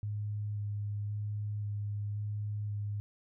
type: tone with vibrato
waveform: sine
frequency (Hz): 103.8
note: G#2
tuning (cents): 0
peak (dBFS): -33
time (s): 0.03-3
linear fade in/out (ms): 0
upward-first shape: square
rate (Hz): 0.94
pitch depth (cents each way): 10
effects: none